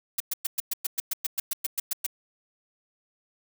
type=noise bursts; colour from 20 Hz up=blue; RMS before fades=-27 dBFS; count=15; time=0.18-2.065 s; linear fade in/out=5 ms; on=23 ms; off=110 ms; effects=none